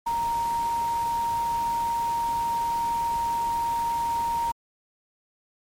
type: tone in noise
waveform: sine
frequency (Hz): 932.3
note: A#5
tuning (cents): 0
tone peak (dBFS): -23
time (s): 0.06-4.52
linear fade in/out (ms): 10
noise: pink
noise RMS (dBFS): -40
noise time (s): 0.06-4.52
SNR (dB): +14
effects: MP3 64 kbps